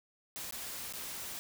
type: noise with dropouts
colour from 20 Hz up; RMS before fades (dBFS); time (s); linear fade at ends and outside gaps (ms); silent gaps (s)
white; -42; 0.36-1.39; 0; 0.509-0.524 / 0.925-0.936
effects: none